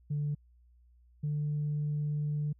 sine tone pair in turn, 146.83 / 148.54 Hz, D3 / D3, 0 / +20 cents, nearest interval unison, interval 20 cents, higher second, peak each -28 dBFS, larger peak neither, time 0.1-0.35 / 1.23-2.53 s, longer second, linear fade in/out 10 ms, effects tanh soft clip ceiling -26 dBFS + added 60 Hz sine -59 dBFS peak until 2.59 s

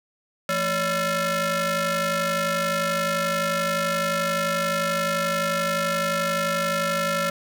sawtooth ring-modulated tone, 393.5 Hz, G4, 7 cents sharp, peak -15 dBFS, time 0.49-7.3 s, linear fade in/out 2 ms, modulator 958 Hz, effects none

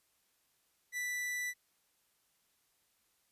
45% pulse tone, 1975.5 Hz, B6, in tune, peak -35 dBFS, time 0.92-1.54 s, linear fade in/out 50 ms, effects white hiss -75 dBFS RMS until 3.31 s + resampled to 32000 Hz

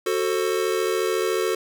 square chord, F# diminished, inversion none, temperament just, 370 / 444 / 532.8 Hz, F#4 / A4 / C5, 0 / +16 / +31 cents, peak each -25 / -25 / -31 dBFS, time 0.06-1.55 s, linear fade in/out 5 ms, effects none

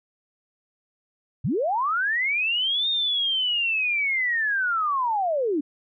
sine linear two-way sweep, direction up then down, 92.5 to 3700 to 271.4 Hz, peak -21 dBFS, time 1.44-5.61 s, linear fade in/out 10 ms, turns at 2.89 s, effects none

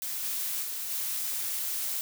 blue noise with level steps, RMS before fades -34 / -32 / -35 / -32 dBFS, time 0.02-2.01 s, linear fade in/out 0 ms, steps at 0.22 / 0.62 / 0.89 s, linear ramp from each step 20 ms, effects none

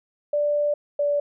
sine tone pair in turn, 587.3 / 579.5 Hz, D5 / D5, 0 / -23 cents, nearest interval unison, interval 23 cents, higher first, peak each -19 dBFS, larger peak neither, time 0.33-0.74 / 0.99-1.2 s, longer first, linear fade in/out 5 ms, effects none

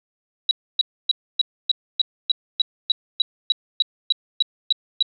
sine tone bursts, 3900 Hz, B7, 23 cents flat, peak -13 dBFS, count 16, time 0.49-5.026 s, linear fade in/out 2 ms, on 21 ms, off 280 ms, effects none

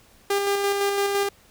sawtooth tone with tremolo, 400.7 Hz, G4, 38 cents sharp, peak -16 dBFS, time 0.3-1.29 s, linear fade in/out 5 ms, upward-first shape square, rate 5.9 Hz, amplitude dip 30%, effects pink hiss -55 dBFS RMS until 1.5 s

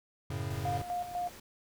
square chord, F# minor, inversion none, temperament equal, 92.5 / 110 / 138.59 Hz, F#2 / A2 / C#3, 0 / 0 / 0 cents, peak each -39 dBFS, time 0.3-0.82 s, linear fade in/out 5 ms
pink noise, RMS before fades -50 dBFS, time 0.5-1.4 s, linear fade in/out 5 ms
sine tone with tremolo, 709 Hz, F5, 26 cents sharp, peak -31 dBFS, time 0.65-1.29 s, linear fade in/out 2 ms, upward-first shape square, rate 4 Hz, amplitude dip 65%
effects none

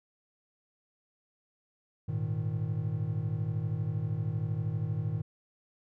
triangle chord, Ab suspended second, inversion none, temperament equal, 103.83 / 116.54 / 155.56 Hz, Ab2 / Bb2 / Eb3, 0 / 0 / 0 cents, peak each -32 dBFS, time 2.08-5.22 s, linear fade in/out 10 ms, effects none

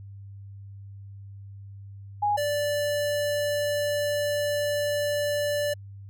sine / square tone pair in turn, 827 / 584.8 Hz, G#5 / D5, -8 / -7 cents, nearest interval tritone, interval 599 cents, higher first, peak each -21 / -25 dBFS, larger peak first, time 2.22-2.37 / 2.37-5.74 s, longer second, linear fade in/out 10 ms, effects added 99 Hz sine -40 dBFS peak until 6.09 s

